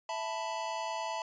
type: chord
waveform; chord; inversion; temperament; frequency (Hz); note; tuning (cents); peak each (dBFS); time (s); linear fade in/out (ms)
square; E suspended fourth; none; just; 659.3 / 879 / 988.9; E5 / A5 / B5; 0 / -2 / +2; -40 / -38 / -40; 0.09-1.22; 2
effects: resampled to 16000 Hz